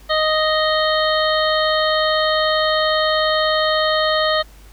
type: harmonic tone with a mistuned harmonic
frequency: 622.3 Hz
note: D#5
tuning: in tune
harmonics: 1 / 2 / 3 / 5 / 6 / 7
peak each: -18 / -21 / -23 / -25 / -26 / -26 dBFS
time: 0.09-4.43 s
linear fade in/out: 20 ms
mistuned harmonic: 7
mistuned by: -35 cents
effects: added 50 Hz sine -41 dBFS peak until 4.72 s + pink hiss -49 dBFS RMS until 4.72 s